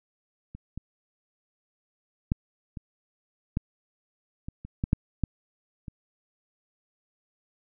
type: clicks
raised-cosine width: 5 ms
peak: -28 / -23 / -11 / -24 / -13 / -23 / -27 / -14 / -8 / -12 / -25 dBFS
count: 11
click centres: 0.55 / 0.776 / 2.319 / 2.772 / 3.571 / 4.485 / 4.65 / 4.839 / 4.931 / 5.237 / 5.882 s
effects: none